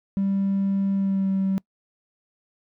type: tone with pitch glide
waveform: triangle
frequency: 196 to 192.63 Hz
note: G3 to G3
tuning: 0 to -30 cents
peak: -17 dBFS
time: 0.17-1.58 s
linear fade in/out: 0 ms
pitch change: -30 cents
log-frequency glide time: 0.95-1.29 s
effects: noise-tail reverb RT60 0.1 s tail -26 dB re dry + tanh soft clip ceiling -16 dBFS